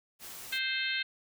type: noise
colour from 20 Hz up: white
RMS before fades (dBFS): -45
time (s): 0.19-0.6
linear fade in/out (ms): 50
type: harmonic tone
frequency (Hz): 523.3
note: C5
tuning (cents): 0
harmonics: 3 / 4 / 5 / 6 / 7 / 8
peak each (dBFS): -35 / -36 / -37 / -38 / -38 / -39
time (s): 0.52-1.03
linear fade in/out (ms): 10
effects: none